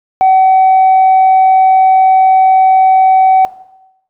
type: tone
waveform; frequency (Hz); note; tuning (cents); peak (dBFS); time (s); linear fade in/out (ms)
sine; 758; F#5; +42; -3; 0.21-3.45; 0
effects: noise-tail reverb RT60 0.9 s tail -18 dB re dry + tanh soft clip ceiling -2 dBFS